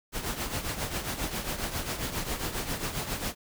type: noise with tremolo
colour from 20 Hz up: pink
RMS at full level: -30 dBFS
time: 0.12-3.35 s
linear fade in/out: 50 ms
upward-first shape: triangle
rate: 7.4 Hz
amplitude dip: 70%
effects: none